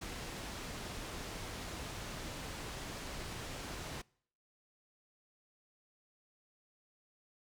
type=low-pass noise; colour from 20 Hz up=pink; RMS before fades=-44 dBFS; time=0.01-4.02 s; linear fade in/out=10 ms; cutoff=8200 Hz; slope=12 dB/octave; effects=noise-tail reverb RT60 0.6 s tail -25 dB re dry